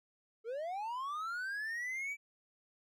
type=linear sweep; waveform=triangle; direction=up; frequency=428 to 2324 Hz; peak=-35 dBFS; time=0.44-2.17 s; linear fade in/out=50 ms; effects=none